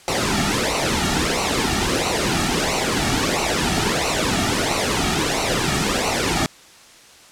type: noise with flanger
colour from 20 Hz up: pink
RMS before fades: -20 dBFS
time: 0.08-6.46 s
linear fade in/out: 0 ms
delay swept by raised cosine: 0.59 to 1.99 ms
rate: 1.5 Hz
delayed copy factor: -0.7
effects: white hiss -46 dBFS RMS until 7.31 s + low-pass 8000 Hz 12 dB/octave